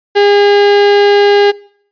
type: tone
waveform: 35% pulse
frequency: 406.8 Hz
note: G#4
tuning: 36 cents flat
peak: -4 dBFS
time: 0.15-1.52 s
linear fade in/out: 20 ms
effects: noise-tail reverb RT60 0.6 s tail -23 dB re dry + resampled to 11025 Hz